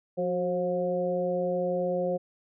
harmonic tone with a mistuned harmonic, 178.4 Hz, F3, 37 cents sharp, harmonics 1 / 2 / 3 / 4, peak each -33 / -33 / -27 / -37 dBFS, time 0.17-2.18 s, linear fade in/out 20 ms, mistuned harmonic 2, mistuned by +53 cents, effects none

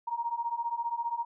sine beating tone pair, 928 / 943 Hz, A#5 / A#5, -8 / +20 cents, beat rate 15 Hz, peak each -34 / -32 dBFS, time 0.07-1.25 s, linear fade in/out 10 ms, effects none

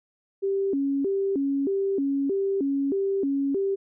sine tone with vibrato, 329.6 Hz, E4, in tune, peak -22 dBFS, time 0.42-3.76 s, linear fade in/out 20 ms, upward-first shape square, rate 1.6 Hz, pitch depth 300 cents each way, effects none

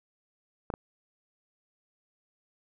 clicks, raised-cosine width 1 ms, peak -19 dBFS, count 2, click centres 0.702 / 0.739 s, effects none

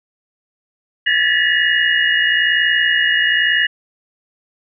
sine tone cluster, 1712 / 1773 / 1943 / 2874 Hz, A6 / A6 / B6 / F7, -48 / +13 / -29 / +49 cents, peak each -18 dBFS, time 1.06-3.67 s, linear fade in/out 10 ms, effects none

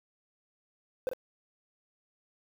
triangle tone with echo, 512 Hz, C5, 38 cents flat, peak -24 dBFS, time 1.07-1.09 s, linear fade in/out 0 ms, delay 44 ms, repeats 1, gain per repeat -7 dB, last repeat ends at 1.134 s, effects tanh soft clip ceiling -21 dBFS + 9-bit

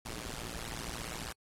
pink noise with amplitude modulation, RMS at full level -37 dBFS, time 0.05-1.33 s, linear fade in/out 10 ms, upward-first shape sine, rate 115 Hz, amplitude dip 95%, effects low-pass 11000 Hz 12 dB/octave + AAC 48 kbps

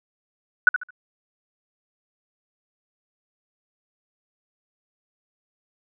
sine tone with echo, 1480 Hz, F#6, in tune, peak -8 dBFS, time 0.67-0.69 s, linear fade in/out 2 ms, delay 72 ms, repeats 3, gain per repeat -11 dB, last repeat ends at 0.906 s, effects none

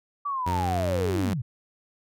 sine linear sweep, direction down, 1168 to 104.2 Hz, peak -26 dBFS, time 0.25-1.42 s, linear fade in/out 10 ms
sawtooth tone with pitch glide, 89.9 to 95.25 Hz, F#2 to G2, -49 to -49 cents, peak -22 dBFS, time 0.46-1.34 s, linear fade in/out 10 ms, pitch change +100 cents, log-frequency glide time 0.99-1.21 s
effects none

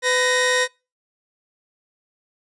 sawtooth tone pair together, 502.7 / 1869 Hz, B4 / A#6, +31 / +4 cents, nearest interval octave + major seventh, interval 2273 cents, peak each -16 dBFS, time 0.02-0.68 s, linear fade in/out 50 ms, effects noise-tail reverb RT60 0.3 s tail -26 dB re dry + resampled to 22050 Hz

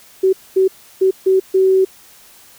sine tone bursts at uneven times, 379.6 Hz, F#4, 44 cents sharp, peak -9 dBFS, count 5, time 0.23-0.33 / 0.56-0.68 / 1.01-1.11 / 1.26-1.4 / 1.54-1.85 s, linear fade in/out 10 ms, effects white hiss -45 dBFS RMS until 2.58 s

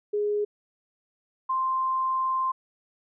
sine tone pair in turn, 415.3 / 1046.5 Hz, G#4 / C6, 0 / 0 cents, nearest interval octave + major third, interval 1600 cents, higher second, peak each -23 dBFS, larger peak neither, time 0.13-0.45 / 1.49-2.52 s, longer second, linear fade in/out 10 ms, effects none

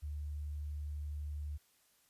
sine tone, 74 Hz, D2, 14 cents sharp, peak -38 dBFS, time 0.02-1.58 s, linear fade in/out 20 ms, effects white hiss -71 dBFS RMS until 2.09 s + resampled to 32000 Hz

